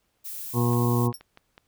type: noise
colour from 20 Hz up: violet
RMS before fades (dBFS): -36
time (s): 0.24-1.08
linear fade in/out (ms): 20
type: harmonic tone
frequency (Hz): 120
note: B2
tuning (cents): -49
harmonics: 1 / 2 / 3 / 4 / 6 / 7 / 8 / 9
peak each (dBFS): -22 / -26 / -29 / -33 / -40 / -38 / -35 / -33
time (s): 0.53-1.13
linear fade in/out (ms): 50
type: clicks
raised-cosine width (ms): 0.3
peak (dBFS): -30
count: 5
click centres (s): 0.733 / 1.128 / 1.21 / 1.374 / 1.579
type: tone with exponential decay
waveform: 5% pulse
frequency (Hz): 5510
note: F8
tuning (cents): -24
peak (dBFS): -27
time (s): 1.14-1.21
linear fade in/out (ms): 2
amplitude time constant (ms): 15
effects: pink hiss -72 dBFS RMS until 1.67 s